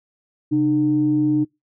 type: tone pair together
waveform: sine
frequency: 134.93 / 302.9 Hz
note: C#3 / D#4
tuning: -46 / -46 cents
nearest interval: octave + major second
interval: 1400 cents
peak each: -23 / -15 dBFS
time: 0.51-1.45 s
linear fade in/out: 20 ms
effects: noise-tail reverb RT60 0.2 s tail -26 dB re dry + tanh soft clip ceiling -8 dBFS